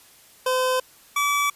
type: tone pair in turn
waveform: 25% pulse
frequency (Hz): 512 / 1149.4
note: C5 / D6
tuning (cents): -38 / -38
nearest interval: octave + major second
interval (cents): 1400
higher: second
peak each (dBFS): -16 / -16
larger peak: neither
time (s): 0.46-0.8 / 1.16-1.5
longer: neither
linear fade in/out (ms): 5
effects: white hiss -52 dBFS RMS until 1.55 s + resampled to 32000 Hz